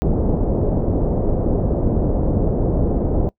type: low-pass noise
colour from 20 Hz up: pink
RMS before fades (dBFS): -18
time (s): 0.02-3.29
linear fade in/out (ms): 0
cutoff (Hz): 600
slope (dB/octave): 24
effects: noise-tail reverb RT60 0.1 s tail -22 dB re dry